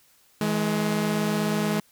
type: tone pair together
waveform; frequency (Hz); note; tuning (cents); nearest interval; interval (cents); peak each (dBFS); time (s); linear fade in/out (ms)
sawtooth; 162 / 210.5; E3 / G#3; -30 / +24; perfect fourth; 454; -24 / -20; 0.41-1.8; 2
effects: white hiss -60 dBFS RMS until 1.91 s